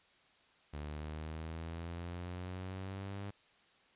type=exponential sweep; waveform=sawtooth; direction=up; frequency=73.42 to 101 Hz; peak=-37 dBFS; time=0.73-3.31 s; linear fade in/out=10 ms; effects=white hiss -67 dBFS RMS until 3.95 s + resampled to 8000 Hz